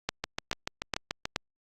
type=two click trains; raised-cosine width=0.2 ms; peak=-13 / -10 dBFS; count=8 / 4; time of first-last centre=0.24-1.254 / 0.09-1.361 s; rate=6.9 / 2.36 Hz; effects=Opus 48 kbps